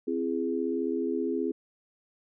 sine chord, C augmented, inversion none, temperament equal with one note detuned, 261.6 / 336.6 / 415.3 Hz, C4 / E4 / G#4, 0 / +36 / 0 cents, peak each -31 dBFS, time 0.07-1.52 s, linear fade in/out 10 ms, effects none

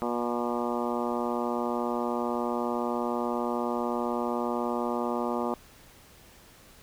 harmonic tone, 120 Hz, B2, 49 cents flat, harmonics 2 / 3 / 4 / 5 / 6 / 7 / 8 / 9 / 10, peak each -32 / -34 / -35 / -36 / -37 / -37 / -38 / -39 / -39 dBFS, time 0.02-5.54 s, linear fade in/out 0 ms, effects pink hiss -54 dBFS RMS until 6.82 s

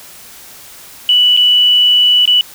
sine tone with dropouts, 2960 Hz, F#7, in tune, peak -6 dBFS, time 1.09-2.41 s, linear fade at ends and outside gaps 1 ms, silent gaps 1.366-1.373 / 2.255-2.276 s, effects white hiss -36 dBFS RMS until 2.54 s

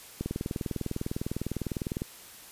click train, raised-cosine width 3 ms, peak -18 dBFS, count 37, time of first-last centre 0.21-2.019 s, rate 19.9 Hz, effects white hiss -49 dBFS RMS until 2.51 s + resampled to 32000 Hz

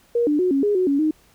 sine tone with pitch steps, 473.7 / 296.4 / 365.1 / 274.9 / 412.7 / 368.6 / 280.6 / 310.2 Hz, A#4 / D4 / F#4 / C#4 / G#4 / F#4 / C#4 / D#4, +28 / +16 / -23 / -14 / -11 / -7 / +21 / -5 cents, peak -16 dBFS, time 0.15-1.11 s, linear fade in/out 5 ms, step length 120 ms, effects pink hiss -56 dBFS RMS until 1.34 s

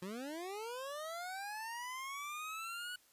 25% pulse linear sweep, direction up, 173.9 to 1480 Hz, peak -38 dBFS, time 0.02-2.96 s, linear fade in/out 5 ms, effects white hiss -68 dBFS RMS until 3.12 s + resampled to 32000 Hz

